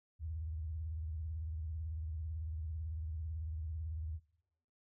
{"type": "tone with vibrato", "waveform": "sine", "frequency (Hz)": 79.2, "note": "D#2", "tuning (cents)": 31, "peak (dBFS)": -38, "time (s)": [0.19, 4.2], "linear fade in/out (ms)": 50, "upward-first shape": "sine", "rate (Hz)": 18, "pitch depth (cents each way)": 150, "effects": ["noise-tail reverb RT60 0.8 s tail -22 dB re dry"]}